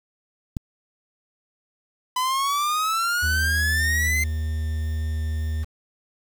click, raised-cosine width 5 ms, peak -14 dBFS, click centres 0.568 s
45% pulse exponential sweep, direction up, 1000 to 2093 Hz, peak -21 dBFS, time 2.16-4.24 s, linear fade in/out 5 ms
triangle tone, 78.3 Hz, D#2, 11 cents sharp, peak -21 dBFS, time 3.22-5.65 s, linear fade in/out 20 ms
effects 7-bit

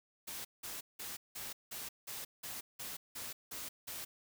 white noise bursts, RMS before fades -44 dBFS, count 11, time 0.27-4.05 s, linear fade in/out 10 ms, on 180 ms, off 180 ms, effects none

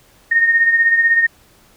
sine beating tone pair, 1843 / 1859 Hz, A#6 / A#6, -20 / -5 cents, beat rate 16 Hz, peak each -11 / -19 dBFS, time 0.31-1.27 s, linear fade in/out 10 ms, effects pink hiss -51 dBFS RMS until 1.76 s

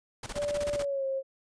pink noise with tremolo, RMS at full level -37 dBFS, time 0.23-0.85 s, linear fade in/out 5 ms, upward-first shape square, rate 16 Hz, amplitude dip 80%
sine tone with pitch glide, 582 to 536.8 Hz, D5 to C5, -16 to +44 cents, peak -28 dBFS, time 0.34-1.23 s, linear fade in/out 50 ms, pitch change -140 cents, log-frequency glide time 0.74-1.05 s
effects resampled to 22050 Hz

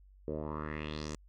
10% pulse tone with low-pass filter sweep, 76.2 Hz, D#2, 36 cents flat, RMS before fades -39 dBFS, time 0.28-1.15 s, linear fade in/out 0 ms, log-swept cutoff 460 to 7400 Hz, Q 3.6, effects added 48 Hz sine -56 dBFS peak until 1.28 s

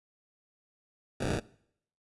violet noise with sample-and-hold, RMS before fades -31 dBFS, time 1.2-1.4 s, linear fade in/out 10 ms, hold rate 1050 Hz, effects noise-tail reverb RT60 0.7 s tail -22 dB re dry + resampled to 24000 Hz

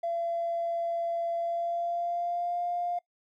triangle tone with pitch glide, 679 to 702.5 Hz, F5 to F5, -49 to +10 cents, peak -24 dBFS, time 0.03-2.99 s, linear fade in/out 10 ms, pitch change +59 cents, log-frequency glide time 1.36-2.62 s, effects noise-tail reverb RT60 0.1 s tail -24 dB re dry + tanh soft clip ceiling -26 dBFS

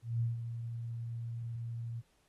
sine tone with ADSR envelope, 116.54 Hz, A#2, in tune, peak -28 dBFS, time 0.02-2.02 s, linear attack 190 ms, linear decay 160 ms, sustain -9 dB, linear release 29 ms, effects pink hiss -73 dBFS RMS until 2.28 s + AAC 32 kbps

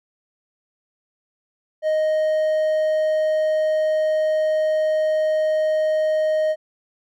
triangle tone, 622.3 Hz, D#5, in tune, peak -15 dBFS, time 1.82-6.56 s, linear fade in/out 50 ms, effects none

